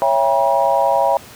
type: chord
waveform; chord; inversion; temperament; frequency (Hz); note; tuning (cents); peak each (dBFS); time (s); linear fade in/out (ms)
sine; C# diminished seventh; none; just; 554.4 / 665.2 / 798.3 / 957.9; C#5 / E5 / G5 / Bb5; 0 / +16 / +31 / +47; -18; 0.02-1.17; 0
effects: pink hiss -39 dBFS RMS until 1.35 s + high-pass 100 Hz 12 dB/octave